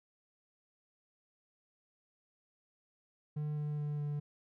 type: tone with pitch steps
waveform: triangle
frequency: 150 / 148.88 / 147.76 / 146.66 Hz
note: D3 / D3 / D3 / D3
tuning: +37 / +24 / +11 / -2 cents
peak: -32 dBFS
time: 3.36-4.2 s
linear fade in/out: 10 ms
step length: 210 ms
effects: none